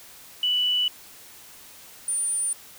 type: tone pair in turn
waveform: sine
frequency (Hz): 2966 / 9303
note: F#7 / D9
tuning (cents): +4 / -17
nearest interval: octave + minor sixth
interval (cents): 1979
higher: second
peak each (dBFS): -20 / -23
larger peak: first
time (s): 0.43-0.88 / 2.08-2.53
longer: neither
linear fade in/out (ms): 2
effects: white hiss -47 dBFS RMS until 2.78 s

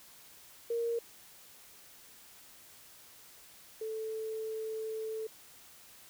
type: tone pair in turn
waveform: sine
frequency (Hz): 466.2 / 440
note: A#4 / A4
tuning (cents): 0 / 0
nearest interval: minor second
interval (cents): 100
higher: first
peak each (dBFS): -30 / -35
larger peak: first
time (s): 0.7-0.99 / 3.81-5.27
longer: second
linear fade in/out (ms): 5
effects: white hiss -56 dBFS RMS until 6.09 s

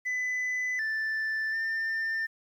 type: tone with pitch steps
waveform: sine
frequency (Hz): 2003 / 1763 / 1796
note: B6 / A6 / A6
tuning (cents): +24 / +3 / +35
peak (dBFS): -25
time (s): 0.05-2.27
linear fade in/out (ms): 20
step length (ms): 740
effects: tanh soft clip ceiling -27 dBFS + 10-bit

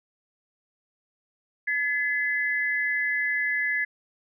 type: tone pair together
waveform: sine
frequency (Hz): 1710.3 / 2028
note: A6 / B6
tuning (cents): -50 / +45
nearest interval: minor third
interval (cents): 295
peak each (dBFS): -26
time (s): 1.67-3.85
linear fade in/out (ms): 10
effects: none

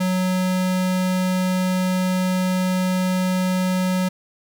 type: tone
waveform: square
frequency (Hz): 184.5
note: F#3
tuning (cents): -5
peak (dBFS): -19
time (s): 0-4.09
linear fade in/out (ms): 10
effects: none

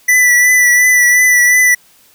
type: tone with vibrato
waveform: square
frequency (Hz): 1975.5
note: B6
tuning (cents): 0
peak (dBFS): -7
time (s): 0.08-1.75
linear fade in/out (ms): 10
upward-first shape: triangle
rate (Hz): 2.8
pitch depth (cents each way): 30
effects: white hiss -48 dBFS RMS until 2.14 s

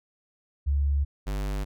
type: tone pair in turn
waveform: sine / square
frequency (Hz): 70.8 / 49.62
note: C#2 / G1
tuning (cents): +37 / +22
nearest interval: tritone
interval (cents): 615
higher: first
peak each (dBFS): -21 / -28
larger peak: first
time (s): 0.66-1.05 / 1.26-1.65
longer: neither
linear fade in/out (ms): 20
effects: none

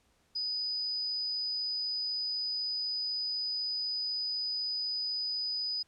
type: tone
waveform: sine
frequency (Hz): 4978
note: D#8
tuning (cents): 0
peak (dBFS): -31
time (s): 0.35-5.83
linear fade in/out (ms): 10
effects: pink hiss -70 dBFS RMS until 5.87 s + low-pass 10000 Hz 12 dB/octave

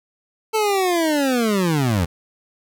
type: linear sweep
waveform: 25% pulse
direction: down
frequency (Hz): 444.9 to 78.4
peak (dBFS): -13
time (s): 0.53-2.06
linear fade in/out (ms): 20
effects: none

